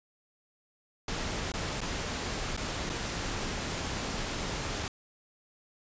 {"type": "noise with dropouts", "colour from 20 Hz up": "pink", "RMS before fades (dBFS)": -34, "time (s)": [1.08, 4.88], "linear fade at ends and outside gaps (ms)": 2, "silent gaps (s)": [[1.52, 1.538], [1.806, 1.814], [2.566, 2.575], [2.894, 2.898]], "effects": ["resampled to 16000 Hz"]}